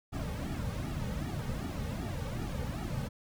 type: noise with flanger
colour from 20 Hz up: brown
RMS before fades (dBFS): -36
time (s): 0.12-3.09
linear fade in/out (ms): 20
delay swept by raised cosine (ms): 1.9 to 3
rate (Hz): 2.6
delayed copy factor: -0.9
effects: none